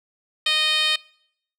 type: tone with band-pass filter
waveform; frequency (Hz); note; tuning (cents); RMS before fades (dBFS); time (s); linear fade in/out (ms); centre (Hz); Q
10% pulse; 618; D#5; -12; -20; 0.46-0.96; 5; 3600; 2.2
effects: noise-tail reverb RT60 0.7 s tail -24 dB re dry